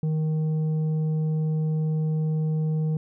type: tone with tanh clipping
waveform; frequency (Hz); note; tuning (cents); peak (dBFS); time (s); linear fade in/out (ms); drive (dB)
triangle; 156.3; D#3; +8; -23; 0.03-2.97; 2; 10
effects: none